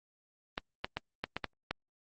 clicks, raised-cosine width 0.3 ms, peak -17 dBFS, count 7, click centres 0.579 / 0.845 / 0.97 / 1.24 / 1.366 / 1.443 / 1.71 s, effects Opus 24 kbps

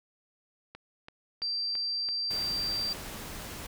click train, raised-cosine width 0.3 ms, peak -28 dBFS, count 7, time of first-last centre 0.75-2.757 s, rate 2.99 Hz
sine tone, 4699 Hz, D8, in tune, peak -29 dBFS, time 1.42-2.93 s, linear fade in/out 2 ms
pink noise, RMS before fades -41 dBFS, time 2.3-3.67 s, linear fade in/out 10 ms
effects none

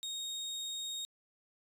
30% pulse tone, 3729 Hz, A#7, in tune, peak -35 dBFS, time 0.03-1.05 s, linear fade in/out 0 ms, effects resampled to 32000 Hz

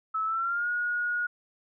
sine tone with pitch glide, 1302 to 1444.7 Hz, E6 to F#6, -22 to -42 cents, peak -26 dBFS, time 0.14-1.27 s, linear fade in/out 10 ms, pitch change +180 cents, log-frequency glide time 0.25-0.69 s, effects none

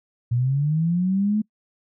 sine linear sweep, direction up, 116.54 to 217 Hz, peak -18 dBFS, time 0.31-1.42 s, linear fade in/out 10 ms, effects noise-tail reverb RT60 0.1 s tail -25 dB re dry

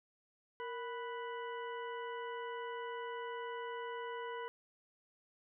harmonic tone with a mistuned harmonic, 493.9 Hz, B4, in tune, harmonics 1 / 2 / 3 / 4 / 6, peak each -43 / -44 / -50 / -52 / -56 dBFS, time 0.6-4.48 s, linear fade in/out 0 ms, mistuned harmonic 1, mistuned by -99 cents, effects none

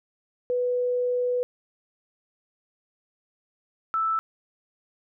sine tone pair in turn, 493.9 / 1318.6 Hz, B4 / E6, 0 / 0 cents, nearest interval octave + perfect fourth, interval 1700 cents, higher second, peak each -22 dBFS, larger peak neither, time 0.5-1.43 / 3.94-4.19 s, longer first, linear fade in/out 0 ms, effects none

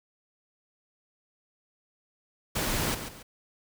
pink noise with echo, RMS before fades -29 dBFS, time 2.55-2.95 s, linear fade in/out 10 ms, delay 140 ms, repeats 2, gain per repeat -9 dB, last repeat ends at 3.23 s, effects none

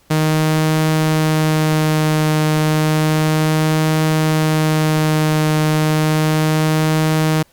sawtooth tone with vibrato, 155.56 Hz, D#3, in tune, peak -9 dBFS, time 0.1-7.43 s, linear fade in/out 10 ms, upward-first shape triangle, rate 0.32 Hz, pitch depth 15 cents each way, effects pink hiss -54 dBFS RMS until 7.52 s + Opus 48 kbps

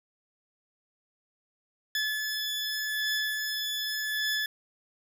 20% pulse beating tone pair, 1724 / 1724.85 Hz, A6 / A6, -36 / -35 cents, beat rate 0.85 Hz, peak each -25 / -31 dBFS, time 1.95-4.46 s, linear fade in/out 2 ms, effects none

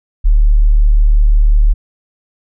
sine tone, 37.17 Hz, D1, 22 cents sharp, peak -5 dBFS, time 0.24-1.74 s, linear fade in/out 20 ms, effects none

